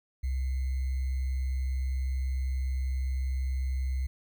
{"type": "tone with sample-and-hold", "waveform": "sine", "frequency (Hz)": 65.2, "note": "C2", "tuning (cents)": -5, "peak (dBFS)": -27, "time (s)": [0.23, 4.07], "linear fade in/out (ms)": 10, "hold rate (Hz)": 2100, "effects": []}